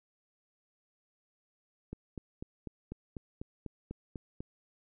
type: click train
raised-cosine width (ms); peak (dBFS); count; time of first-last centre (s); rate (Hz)
3; -27; 11; 1.93-4.405; 4.04
effects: none